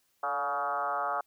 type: tone with frequency modulation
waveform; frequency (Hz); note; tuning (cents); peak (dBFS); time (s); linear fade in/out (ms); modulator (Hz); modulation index
sine; 987.8; B5; 0; -28; 0.23-1.21; 5; 137; 2.8
effects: white hiss -72 dBFS RMS until 1.26 s